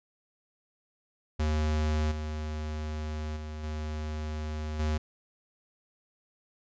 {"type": "tone with level steps", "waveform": "square", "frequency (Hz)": 76.8, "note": "D#2", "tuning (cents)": -22, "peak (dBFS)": [-26, -33, -37, -33, -27], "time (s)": [1.39, 4.98], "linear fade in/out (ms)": 10, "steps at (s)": [2.11, 3.36, 3.63, 4.79], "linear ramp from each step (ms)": 10, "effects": ["resampled to 16000 Hz"]}